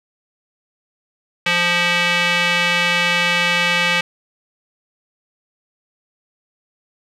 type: tone with band-pass filter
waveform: square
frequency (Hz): 174.61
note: F3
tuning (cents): 0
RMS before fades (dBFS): -17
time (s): 1.46-4.01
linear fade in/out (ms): 5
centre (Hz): 2500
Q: 2.1
effects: none